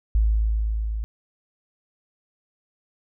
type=tone with level ramp; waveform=sine; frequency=54.1 Hz; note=A1; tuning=29 cents flat; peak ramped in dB=-15 to -25 dBFS; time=0.15-1.04 s; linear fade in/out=0 ms; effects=none